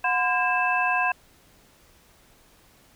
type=tone cluster; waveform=sine; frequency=729 / 1018 / 1616 / 2635 Hz; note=F#5 / C6 / G#6 / E7; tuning=-26 / -48 / -48 / -1 cents; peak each=-26 dBFS; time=0.04-1.12 s; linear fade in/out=5 ms; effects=pink hiss -57 dBFS RMS until 2.95 s